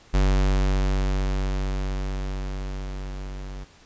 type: tone with level ramp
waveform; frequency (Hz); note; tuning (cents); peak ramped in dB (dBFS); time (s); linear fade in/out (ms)
square; 47.82; G1; -42; -17 to -34; 0.13-3.65; 20
effects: pink hiss -53 dBFS RMS until 3.85 s + resampled to 16000 Hz